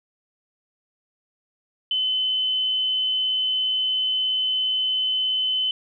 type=tone; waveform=sine; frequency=3039 Hz; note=F#7; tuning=46 cents sharp; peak=-20 dBFS; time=1.91-5.71 s; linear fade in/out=2 ms; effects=none